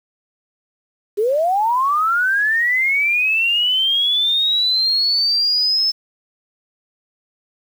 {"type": "linear sweep", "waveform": "sine", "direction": "up", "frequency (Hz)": [392, 5274], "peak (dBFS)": -14, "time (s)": [1.17, 5.92], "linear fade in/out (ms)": 20, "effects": ["7-bit"]}